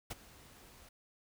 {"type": "noise with ADSR envelope", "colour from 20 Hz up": "pink", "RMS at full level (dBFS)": -39, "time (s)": [0.1, 0.89], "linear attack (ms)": 11, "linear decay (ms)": 26, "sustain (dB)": -19, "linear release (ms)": 5, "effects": []}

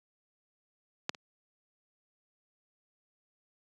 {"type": "clicks", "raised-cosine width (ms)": 0.2, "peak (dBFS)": [-12, -29], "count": 2, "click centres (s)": [1.094, 1.148], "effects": ["high-pass 150 Hz 12 dB/octave"]}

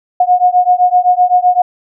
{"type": "beating tone pair", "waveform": "sine", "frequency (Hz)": [719, 726.8], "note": ["F#5", "F#5"], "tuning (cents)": [-50, -31], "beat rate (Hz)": 7.8, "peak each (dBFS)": -10, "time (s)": [0.2, 1.62], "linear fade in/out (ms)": 5, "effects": []}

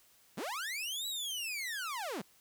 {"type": "linear two-way sweep", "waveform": "sawtooth", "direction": "up then down", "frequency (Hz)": [132.1, 3952, 148.8], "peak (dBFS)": -33, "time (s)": [0.37, 2.22], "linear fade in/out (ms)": 10, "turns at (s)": 1.07, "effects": ["white hiss -65 dBFS RMS until 2.4 s"]}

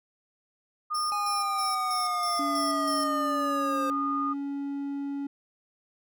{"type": "tone", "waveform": "sine", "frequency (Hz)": 1224, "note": "D#6", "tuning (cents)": -29, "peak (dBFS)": -27, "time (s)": [0.9, 4.34], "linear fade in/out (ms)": 20}
{"type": "tone with tremolo", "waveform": "sawtooth", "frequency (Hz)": 5390, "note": "E8", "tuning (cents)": 38, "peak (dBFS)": -29, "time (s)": [0.94, 3.08], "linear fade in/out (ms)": 10, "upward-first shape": "square", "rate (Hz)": 3.1, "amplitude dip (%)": 70}
{"type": "linear sweep", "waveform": "square", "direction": "down", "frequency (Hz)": [830.6, 523.3], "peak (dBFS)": -33, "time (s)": [1.12, 3.9], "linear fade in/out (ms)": 0}
{"type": "tone with pitch glide", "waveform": "triangle", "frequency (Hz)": [285.3, 280.7], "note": ["C#4", "C#4"], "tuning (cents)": [50, 22], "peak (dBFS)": -28, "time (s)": [2.39, 5.27], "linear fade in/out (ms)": 5, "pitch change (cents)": -28, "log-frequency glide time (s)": [2.58, 3.32]}
{"effects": []}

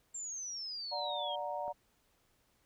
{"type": "exponential sweep", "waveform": "sine", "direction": "down", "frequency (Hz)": [7459, 3154], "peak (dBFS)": -39, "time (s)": [0.14, 1.36], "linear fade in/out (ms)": 10}
{"type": "chord", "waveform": "sine", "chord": "D augmented", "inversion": "none", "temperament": "equal with one note detuned", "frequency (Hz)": [587.3, 729.4, 932.3], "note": ["D5", "F#5", "A#5"], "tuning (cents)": [0, -25, 0], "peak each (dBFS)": -40, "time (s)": [0.91, 1.73], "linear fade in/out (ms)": 20}
{"type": "click", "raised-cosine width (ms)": 1, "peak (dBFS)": -37, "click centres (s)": 1.68}
{"effects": ["pink hiss -73 dBFS RMS until 2.65 s"]}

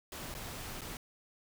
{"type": "noise with dropouts", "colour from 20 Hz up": "pink", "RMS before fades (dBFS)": -43, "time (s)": [0.12, 0.97], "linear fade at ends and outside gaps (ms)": 2, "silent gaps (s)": [[0.342, 0.349], [0.81, 0.816]], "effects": []}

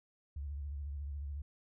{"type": "tone with vibrato", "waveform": "sine", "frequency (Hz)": 71.4, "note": "D2", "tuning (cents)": -48, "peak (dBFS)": -38, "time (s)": [0.36, 1.42], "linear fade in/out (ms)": 5, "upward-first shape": "triangle", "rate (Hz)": 14, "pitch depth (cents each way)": 110, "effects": []}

